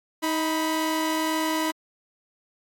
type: tone pair together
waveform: sawtooth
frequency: 315.3 / 987.8 Hz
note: D#4 / B5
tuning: +23 / 0 cents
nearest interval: octave + minor sixth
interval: 1977 cents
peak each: -21 / -24 dBFS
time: 0.22-1.72 s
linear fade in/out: 20 ms
effects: AAC 64 kbps